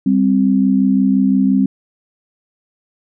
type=tone pair together; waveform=sine; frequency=196.6 / 262.4 Hz; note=G3 / C4; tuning=+5 / +5 cents; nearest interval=perfect fourth; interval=500 cents; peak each=-13 dBFS; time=0.06-1.66 s; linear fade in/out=5 ms; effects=none